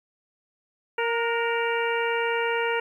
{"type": "harmonic tone with a mistuned harmonic", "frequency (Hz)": 464.5, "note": "A#4", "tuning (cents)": -6, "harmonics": [1, 2, 3, 4, 5, 6], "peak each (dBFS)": [-26, -29, -31, -32, -33, -34], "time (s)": [0.98, 2.8], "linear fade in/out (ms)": 5, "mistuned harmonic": 3, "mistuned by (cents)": 40, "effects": ["10-bit"]}